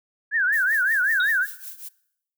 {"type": "tone with vibrato", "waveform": "sine", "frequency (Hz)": 1632, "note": "G#6", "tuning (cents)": -31, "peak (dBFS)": -18, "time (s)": [0.31, 1.47], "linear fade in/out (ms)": 50, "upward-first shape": "triangle", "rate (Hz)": 5.3, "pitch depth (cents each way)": 240}
{"type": "noise with tremolo", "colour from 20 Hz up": "violet", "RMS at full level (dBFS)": -35, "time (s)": [0.52, 1.89], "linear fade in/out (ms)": 10, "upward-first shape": "triangle", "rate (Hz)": 5.4, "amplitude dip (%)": 85}
{"type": "tone with exponential decay", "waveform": "sine", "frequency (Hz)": 3758, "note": "A#7", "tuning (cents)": 13, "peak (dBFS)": -24, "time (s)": [1.2, 1.41], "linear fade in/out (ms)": 2, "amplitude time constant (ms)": 44}
{"effects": ["noise-tail reverb RT60 0.8 s tail -22 dB re dry"]}